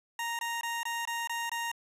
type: tone bursts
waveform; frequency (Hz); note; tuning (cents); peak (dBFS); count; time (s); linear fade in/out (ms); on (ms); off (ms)
20% pulse; 932.3; A#5; 0; -27; 7; 0.19-1.716; 2; 200; 21
effects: resampled to 32000 Hz + 10-bit